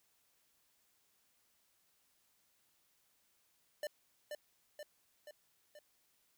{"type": "tone with echo", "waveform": "square", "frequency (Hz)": 596, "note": "D5", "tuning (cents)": 25, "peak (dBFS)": -38, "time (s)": [3.83, 3.87], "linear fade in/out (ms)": 2, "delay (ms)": 480, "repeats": 4, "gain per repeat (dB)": -4, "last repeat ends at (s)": 5.79, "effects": ["white hiss -75 dBFS RMS until 6.37 s"]}